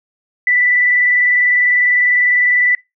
sine tone with vibrato, 1975.5 Hz, B6, in tune, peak -10 dBFS, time 0.47-2.75 s, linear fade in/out 2 ms, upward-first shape sine, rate 20 Hz, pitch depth 25 cents each way, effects noise-tail reverb RT60 0.2 s tail -20 dB re dry

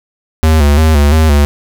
square tone with vibrato, 75.6 Hz, D#2, 49 cents flat, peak -6 dBFS, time 0.43-1.45 s, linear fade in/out 0 ms, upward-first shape square, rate 2.9 Hz, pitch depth 76 cents each way, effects none

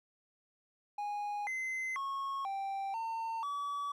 triangle tone with pitch steps, 825 / 2058 / 1095 / 784 / 906 / 1143 Hz, G#5 / C7 / C#6 / G5 / A#5 / D6, -12 / -29 / -22 / 0 / -50 / -47 cents, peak -33 dBFS, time 0.98-3.92 s, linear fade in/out 5 ms, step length 490 ms, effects none

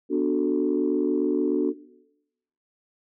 sine chord, B minor seventh, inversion none, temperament equal, 246.9 / 293.7 / 370 / 440 Hz, B3 / D4 / F#4 / A4, 0 / 0 / 0 / 0 cents, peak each -28 / -23 / -24 / -28 dBFS, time 0.09-1.74 s, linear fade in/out 50 ms, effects noise-tail reverb RT60 0.9 s tail -19 dB re dry + tanh soft clip ceiling -12 dBFS

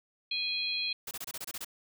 harmonic tone, 827 Hz, G#5, 8 cents flat, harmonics 3 / 4 / 5, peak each -35 / -36 / -33 dBFS, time 0.31-0.93 s, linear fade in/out 5 ms
white noise bursts, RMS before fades -39 dBFS, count 9, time 1.07-1.647 s, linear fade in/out 5 ms, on 41 ms, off 26 ms
effects none

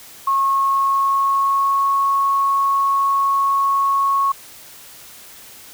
sine tone with pitch glide, 1090 to 1102 Hz, C#6 to C#6, -29 to -11 cents, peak -14 dBFS, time 0.27-4.32 s, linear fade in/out 5 ms, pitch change +18 cents, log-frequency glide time 0.42-1.87 s, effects white hiss -41 dBFS RMS until 5.73 s

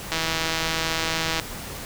click train, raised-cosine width 0.2 ms, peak -7 dBFS, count 208, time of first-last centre 0.12-1.398 s, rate 162 Hz, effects pink hiss -35 dBFS RMS until 1.85 s

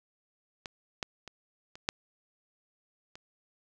clicks, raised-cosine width 0.2 ms, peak -21 / -15 / -26 / -29 / -10 / -29 dBFS, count 6, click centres 0.658 / 1.028 / 1.277 / 1.755 / 1.889 / 3.155 s, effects none

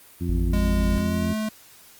harmonic tone, 86.9 Hz, F2, 8 cents flat, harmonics 1 / 2 / 3 / 4, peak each -27 / -29 / -31 / -35 dBFS, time 0.2-1.34 s, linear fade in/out 20 ms
triangle tone, 53.4 Hz, G#1, 49 cents sharp, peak -19 dBFS, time 0.29-0.98 s, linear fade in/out 0 ms
square tone with pitch glide, 206.2 to 216.1 Hz, G#3 to A3, -12 to -31 cents, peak -25 dBFS, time 0.53-1.49 s, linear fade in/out 5 ms, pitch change +81 cents, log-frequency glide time 0.96-1.36 s
effects white hiss -50 dBFS RMS until 1.99 s + Opus 32 kbps

